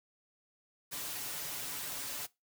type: noise with comb filter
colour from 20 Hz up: white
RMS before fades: -40 dBFS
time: 0.91-2.27 s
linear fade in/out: 20 ms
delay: 6.9 ms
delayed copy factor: +0.6
effects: noise-tail reverb RT60 0.2 s tail -20 dB re dry